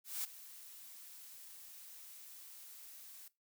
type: noise with ADSR envelope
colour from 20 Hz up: blue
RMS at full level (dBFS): -38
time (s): 0.04-3.28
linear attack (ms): 200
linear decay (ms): 13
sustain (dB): -16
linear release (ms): 3
effects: noise-tail reverb RT60 0.2 s tail -18 dB re dry